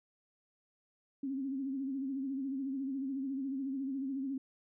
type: tone with vibrato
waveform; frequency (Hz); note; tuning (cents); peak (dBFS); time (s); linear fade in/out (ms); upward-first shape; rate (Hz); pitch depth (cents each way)
sine; 270; C#4; -45; -34; 1.23-4.38; 5; sine; 14; 68
effects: none